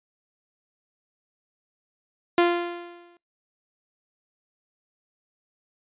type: tone with exponential decay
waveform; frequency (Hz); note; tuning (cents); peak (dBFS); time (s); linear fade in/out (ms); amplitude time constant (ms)
sawtooth; 347; F4; -11; -11; 2.38-3.17; 2; 170
effects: noise-tail reverb RT60 0.2 s tail -26 dB re dry + resampled to 8000 Hz